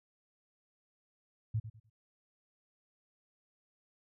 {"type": "tone with echo", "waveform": "sine", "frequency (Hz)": 110, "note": "A2", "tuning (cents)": 0, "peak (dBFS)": -29, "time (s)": [1.54, 1.6], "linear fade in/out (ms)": 10, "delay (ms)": 100, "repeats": 3, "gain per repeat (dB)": -12, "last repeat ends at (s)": 1.9, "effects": []}